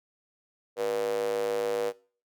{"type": "tone with high-pass filter", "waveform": "square", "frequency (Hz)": 53.5, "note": "A1", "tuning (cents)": -48, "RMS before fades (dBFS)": -29, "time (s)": [0.76, 1.93], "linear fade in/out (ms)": 50, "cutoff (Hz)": 490, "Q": 6.9, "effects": ["noise-tail reverb RT60 0.4 s tail -21 dB re dry"]}